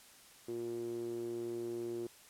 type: tone with band-pass filter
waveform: sawtooth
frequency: 117.7 Hz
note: A#2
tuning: 17 cents sharp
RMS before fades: -40 dBFS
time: 0.48-2.07 s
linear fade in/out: 5 ms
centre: 360 Hz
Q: 7
effects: white hiss -59 dBFS RMS until 2.29 s + low-pass 12000 Hz 12 dB/octave